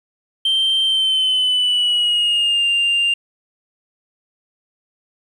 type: tone with pitch glide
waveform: sine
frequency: 3136 to 2794 Hz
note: G7 to F7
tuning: 0 to 0 cents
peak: -12 dBFS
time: 0.45-3.14 s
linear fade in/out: 5 ms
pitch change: -200 cents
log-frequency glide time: 0.84-2.66 s
effects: tanh soft clip ceiling -12 dBFS + 8-bit